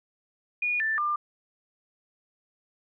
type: tone with pitch steps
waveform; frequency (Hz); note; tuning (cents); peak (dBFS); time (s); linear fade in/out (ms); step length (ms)
sine; 2447 / 1769 / 1196; D#7 / A6 / D6; -29 / +9 / +31; -24; 0.62-1.16; 5; 180
effects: none